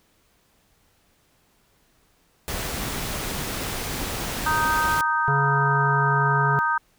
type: noise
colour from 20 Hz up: pink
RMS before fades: -29 dBFS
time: 2.48-5.01 s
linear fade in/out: 0 ms
type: chord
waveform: sine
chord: Eb major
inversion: second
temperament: just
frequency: 933.4 / 1244.5 / 1555.6 Hz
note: Bb5 / Eb6 / G6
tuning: +2 / 0 / -14 cents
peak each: -24 dBFS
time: 4.46-6.78 s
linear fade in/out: 5 ms
type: harmonic tone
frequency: 140.7 Hz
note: C#3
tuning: 26 cents sharp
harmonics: 1 / 3 / 5 / 7 / 9 / 10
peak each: -22 / -30 / -34 / -33 / -41 / -39 dBFS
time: 5.28-6.59 s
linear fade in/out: 0 ms
effects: pink hiss -63 dBFS RMS until 6.98 s